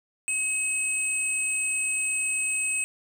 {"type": "tone pair together", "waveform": "sine", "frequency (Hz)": [2561, 8131], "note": ["D#7", "B8"], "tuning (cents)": [49, 49], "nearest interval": "octave + minor sixth", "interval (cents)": 2000, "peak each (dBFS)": [-27, -26], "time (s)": [0.28, 2.84], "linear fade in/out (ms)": 0, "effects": ["tanh soft clip ceiling -16 dBFS", "8-bit"]}